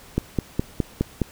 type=click train; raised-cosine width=3 ms; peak=-7 dBFS; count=6; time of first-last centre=0.18-1.217 s; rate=4.82 Hz; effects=pink hiss -47 dBFS RMS until 1.31 s